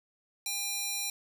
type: tone with high-pass filter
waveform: square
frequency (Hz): 805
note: G5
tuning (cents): +46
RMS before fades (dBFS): -34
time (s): 0.46-1.1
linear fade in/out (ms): 2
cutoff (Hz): 4200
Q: 0.67
effects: none

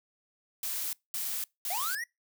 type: noise bursts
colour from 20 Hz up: blue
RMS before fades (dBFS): -34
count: 3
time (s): 0.63-1.95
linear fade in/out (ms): 2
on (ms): 300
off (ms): 210
type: linear sweep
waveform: square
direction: up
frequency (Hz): 659.3 to 1975.5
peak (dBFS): -34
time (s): 1.7-2.04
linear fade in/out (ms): 5
effects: noise-tail reverb RT60 0.2 s tail -25 dB re dry

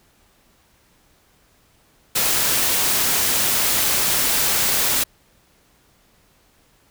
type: noise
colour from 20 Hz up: white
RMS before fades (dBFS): -19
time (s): 2.15-5.04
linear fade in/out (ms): 10
effects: pink hiss -58 dBFS RMS until 6.9 s

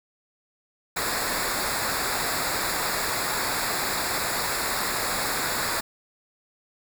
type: noise with comb filter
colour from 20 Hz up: pink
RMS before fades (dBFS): -27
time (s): 0.96-5.81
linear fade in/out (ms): 10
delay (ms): 0.33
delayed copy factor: -0.8
effects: none

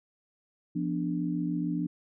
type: chord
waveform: sine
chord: B diminished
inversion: second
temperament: equal with one note detuned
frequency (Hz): 172.11 / 246.9 / 293.7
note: F3 / B3 / D4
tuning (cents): -25 / 0 / 0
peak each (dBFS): -31 / -35 / -31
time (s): 0.75-1.87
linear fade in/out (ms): 10
effects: none

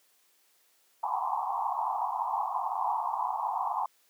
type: band-pass noise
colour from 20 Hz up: pink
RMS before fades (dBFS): -31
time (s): 1.03-3.86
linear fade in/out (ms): 5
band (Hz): 740 to 1100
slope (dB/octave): 96
effects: white hiss -67 dBFS RMS until 4.09 s + high-pass 300 Hz 12 dB/octave

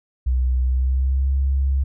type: tone with pitch glide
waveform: sine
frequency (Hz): 63.2 to 67.74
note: B1 to C#2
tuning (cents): +41 to -39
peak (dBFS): -16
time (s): 0.26-1.84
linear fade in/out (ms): 10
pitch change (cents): +120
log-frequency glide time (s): 0.62-1.34
effects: none

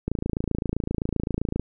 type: click train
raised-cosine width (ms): 3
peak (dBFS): -12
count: 43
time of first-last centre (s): 0.08-1.596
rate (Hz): 27.7
effects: none

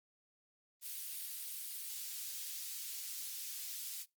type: high-pass noise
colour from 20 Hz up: white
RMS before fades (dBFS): -44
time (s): 0.81-4.06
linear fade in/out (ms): 50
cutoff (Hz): 3400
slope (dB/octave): 12
effects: noise-tail reverb RT60 0.2 s tail -22 dB re dry + Opus 32 kbps

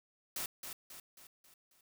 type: noise with echo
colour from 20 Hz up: white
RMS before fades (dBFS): -39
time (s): 0.36-0.46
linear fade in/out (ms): 2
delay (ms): 270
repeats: 5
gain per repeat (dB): -6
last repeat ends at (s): 1.81
effects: none

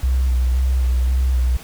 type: tone with vibrato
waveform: sine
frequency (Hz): 63.4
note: B1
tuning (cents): +46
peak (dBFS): -14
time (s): 0.03-1.57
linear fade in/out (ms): 5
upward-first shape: square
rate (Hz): 1.9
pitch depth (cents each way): 28
effects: pink hiss -39 dBFS RMS until 1.63 s

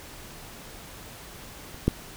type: clicks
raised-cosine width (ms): 3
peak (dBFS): -29 / -7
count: 2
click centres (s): 1.745 / 1.88
effects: pink hiss -44 dBFS RMS until 2.16 s

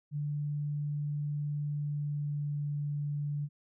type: tone with pitch glide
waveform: sine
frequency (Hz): 146.83 to 145.82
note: D3 to D3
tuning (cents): 0 to -12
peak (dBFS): -31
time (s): 0.11-3.49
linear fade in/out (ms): 50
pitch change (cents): -12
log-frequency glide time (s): 1.68-2.67
effects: none

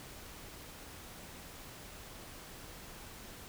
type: silence
effects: pink hiss -50 dBFS RMS until 3.48 s

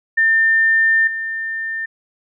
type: tone with level steps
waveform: sine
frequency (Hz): 1800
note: A6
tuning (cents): +39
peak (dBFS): -11 / -21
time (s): 0.17-1.86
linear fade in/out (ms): 10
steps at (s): 1.07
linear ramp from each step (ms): 5
effects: none

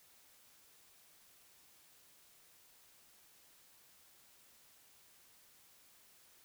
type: silence
effects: white hiss -65 dBFS RMS until 6.44 s

